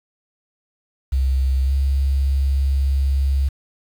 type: tone with pitch glide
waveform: sine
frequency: 66 to 68.29 Hz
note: C2 to C#2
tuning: +16 to -25 cents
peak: -15 dBFS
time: 1.12-3.49 s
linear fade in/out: 10 ms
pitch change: +59 cents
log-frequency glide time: 1.65-1.71 s
effects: 7-bit